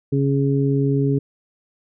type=harmonic tone; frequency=138.59 Hz; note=C#3; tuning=in tune; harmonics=1 / 2 / 3; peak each=-18 / -21 / -23 dBFS; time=0.12-1.19 s; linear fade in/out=10 ms; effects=none